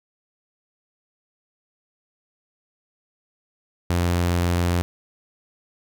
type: tone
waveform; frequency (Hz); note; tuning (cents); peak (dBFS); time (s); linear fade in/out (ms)
sawtooth; 87.31; F2; 0; -15; 3.9-4.82; 0
effects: none